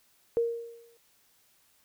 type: tone with exponential decay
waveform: sine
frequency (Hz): 466.2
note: A#4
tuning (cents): 0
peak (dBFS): -21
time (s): 0.37-0.97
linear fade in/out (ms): 0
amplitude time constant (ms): 130
effects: white hiss -66 dBFS RMS until 1.84 s